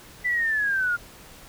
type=linear sweep; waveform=sine; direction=down; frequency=1999 to 1396.9 Hz; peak=-21 dBFS; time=0.24-0.97 s; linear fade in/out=20 ms; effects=pink hiss -47 dBFS RMS until 1.48 s